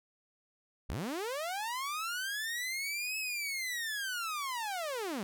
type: linear two-way sweep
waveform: sawtooth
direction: up then down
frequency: 36.71 to 2600 to 180.4 Hz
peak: -31 dBFS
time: 0.89-5.23 s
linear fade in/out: 0 ms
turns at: 3.18 s
effects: none